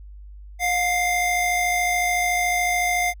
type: tone pair together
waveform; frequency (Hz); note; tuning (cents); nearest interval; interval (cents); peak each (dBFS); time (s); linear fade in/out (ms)
square; 714.6 / 2090; F5 / C7; +40 / -2; octave + perfect fifth; 1858; -23; 0.59-3.14; 50
effects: added 50 Hz sine -38 dBFS peak until 3.2 s